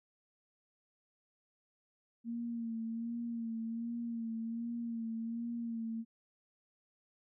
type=tone with vibrato; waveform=sine; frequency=230.6 Hz; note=A#3; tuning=19 cents flat; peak=-36 dBFS; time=2.24-6.05 s; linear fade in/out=50 ms; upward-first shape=sine; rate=1.3 Hz; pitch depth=38 cents each way; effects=none